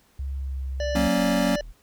sine tone with pitch glide, 68.1 to 66.39 Hz, C#2 to C2, -30 to +26 cents, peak -27 dBFS, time 0.19-1.08 s, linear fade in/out 5 ms, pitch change -44 cents, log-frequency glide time 0.34-0.64 s
harmonic tone, 587.3 Hz, D5, in tune, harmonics 1 / 3 / 5 / 7 / 9 / 10, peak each -26 / -36 / -40 / -43 / -45 / -46 dBFS, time 0.8-1.61 s, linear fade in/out 2 ms
square chord, F# major, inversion none, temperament equal, 185 / 233.1 / 277.2 Hz, F#3 / A#3 / C#4, 0 / 0 / 0 cents, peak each -26 dBFS, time 0.95-1.56 s, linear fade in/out 5 ms
triangle tone, 39.8 Hz, D#1, 40 cents sharp, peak -35 dBFS, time 1.16-1.73 s, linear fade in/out 20 ms
effects pink hiss -61 dBFS RMS until 1.82 s

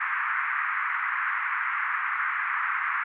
pink band-pass noise, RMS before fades -28 dBFS, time 0-3.04 s, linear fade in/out 10 ms, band 1100 to 2100 Hz, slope 48 dB/octave, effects none

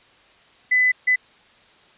sine tone bursts at uneven times, 2005 Hz, B6, 26 cents sharp, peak -14 dBFS, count 2, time 0.71-0.92 / 1.07-1.16 s, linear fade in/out 10 ms, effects white hiss -53 dBFS RMS until 1.97 s + resampled to 8000 Hz

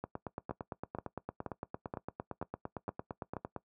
two click trains, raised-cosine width 1 ms, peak -24 / -23 dBFS, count 32 / 7, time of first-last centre 0.04-3.563 / 0.51-3.367 s, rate 8.8 / 2.1 Hz, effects noise-tail reverb RT60 0.1 s tail -19 dB re dry + high-pass 80 Hz 12 dB/octave

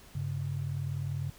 sine tone pair together, 98.45 / 138.59 Hz, G2 / C#3, +8 / 0 cents, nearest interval tritone, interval 592 cents, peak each -35 / -33 dBFS, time 0.15-1.3 s, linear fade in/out 5 ms, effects added 43 Hz sine -59 dBFS peak until 1.38 s + pink hiss -55 dBFS RMS until 1.38 s

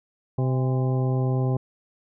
harmonic tone with a mistuned harmonic, 129.2 Hz, C3, 21 cents flat, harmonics 1 / 2 / 3 / 4 / 5 / 6 / 8, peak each -21 / -31 / -31 / -35 / -38 / -37 / -43 dBFS, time 0.38-1.57 s, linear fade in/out 5 ms, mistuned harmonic 6, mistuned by +67 cents, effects none

